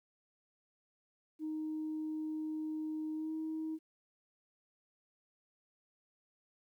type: tone with pitch glide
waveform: sine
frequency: 311.1 to 316.4 Hz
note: D#4 to D#4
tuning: 0 to +29 cents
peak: -35 dBFS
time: 1.39-3.79 s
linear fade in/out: 50 ms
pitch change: +29 cents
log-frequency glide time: 3.14-3.32 s
effects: tanh soft clip ceiling -32 dBFS + 12-bit